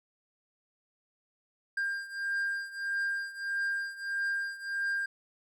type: beating tone pair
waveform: triangle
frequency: 1598 / 1599.6 Hz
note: G6 / G6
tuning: +33 / +35 cents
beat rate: 1.6 Hz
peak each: -31 / -34 dBFS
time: 1.77-5.06 s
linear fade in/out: 5 ms
effects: none